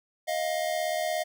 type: tone pair together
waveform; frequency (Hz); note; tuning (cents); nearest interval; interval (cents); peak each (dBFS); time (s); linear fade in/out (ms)
square; 628 / 704.9; D#5 / F5; +16 / +16; major second; 200; -30 / -31; 0.27-1.24; 20
effects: none